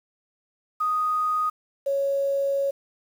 sine tone pair in turn, 1244.5 / 554.4 Hz, D#6 / C#5, 0 / 0 cents, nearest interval octave + major second, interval 1400 cents, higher first, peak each -21 / -21 dBFS, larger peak neither, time 0.8-1.5 / 1.86-2.71 s, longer second, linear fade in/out 10 ms, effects 8-bit

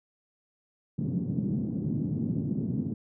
white band-pass noise, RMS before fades -30 dBFS, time 0.98-2.94 s, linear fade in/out 5 ms, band 120 to 240 Hz, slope 24 dB/octave, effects none

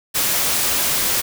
white noise, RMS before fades -19 dBFS, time 0.14-1.22 s, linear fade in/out 20 ms, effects none

